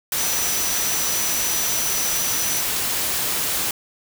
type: tone in noise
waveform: sine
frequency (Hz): 5920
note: F#8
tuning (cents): 0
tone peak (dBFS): -25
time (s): 0.18-2.61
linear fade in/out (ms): 2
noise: white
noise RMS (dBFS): -23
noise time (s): 0.12-3.71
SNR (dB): -5
effects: none